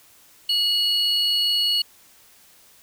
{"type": "tone pair together", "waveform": "triangle", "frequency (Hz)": [2906, 4379], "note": ["F#7", "C#8"], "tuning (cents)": [-32, -22], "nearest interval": "perfect fifth", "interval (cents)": 710, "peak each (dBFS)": -20, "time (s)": [0.49, 1.82], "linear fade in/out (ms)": 5, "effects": ["white hiss -53 dBFS RMS until 2.82 s"]}